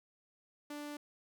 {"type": "tone", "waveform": "sawtooth", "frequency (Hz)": 293.7, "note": "D4", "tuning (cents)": 0, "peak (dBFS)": -38, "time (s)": [0.7, 0.97], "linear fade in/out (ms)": 5, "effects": []}